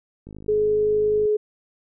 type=click train; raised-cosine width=3 ms; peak=-27 dBFS; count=52; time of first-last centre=0.27-1.255 s; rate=51.8 Hz
type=tone; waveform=sine; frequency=423.6 Hz; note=G#4; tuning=34 cents sharp; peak=-17 dBFS; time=0.48-1.37 s; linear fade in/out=10 ms
effects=none